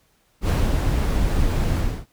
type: noise with ADSR envelope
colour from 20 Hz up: brown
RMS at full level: -17 dBFS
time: 0.41-2.06 s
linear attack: 79 ms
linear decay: 230 ms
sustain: -3 dB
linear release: 280 ms
effects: pink hiss -63 dBFS RMS until 2.12 s